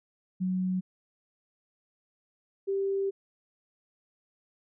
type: tone pair in turn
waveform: sine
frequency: 185 / 392 Hz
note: F#3 / G4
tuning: 0 / 0 cents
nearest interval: octave + minor second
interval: 1300 cents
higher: second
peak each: -26 dBFS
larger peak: neither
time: 0.4-0.81 / 2.67-3.11 s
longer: second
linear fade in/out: 20 ms
effects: none